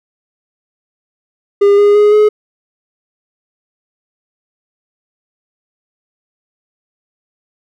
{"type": "tone with pitch steps", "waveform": "triangle", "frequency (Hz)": [403.8, 410.1, 416.6, 423.1], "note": ["G#4", "G#4", "G#4", "G#4"], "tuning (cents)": [-49, -22, 5, 32], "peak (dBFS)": -3, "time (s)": [1.61, 2.29], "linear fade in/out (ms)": 10, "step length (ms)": 170, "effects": []}